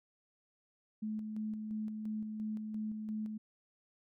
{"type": "tone with tremolo", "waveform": "sine", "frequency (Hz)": 215.4, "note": "A3", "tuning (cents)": -37, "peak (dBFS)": -35, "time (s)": [1.02, 3.38], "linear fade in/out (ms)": 10, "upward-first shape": "square", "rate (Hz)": 2.9, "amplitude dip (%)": 35, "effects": []}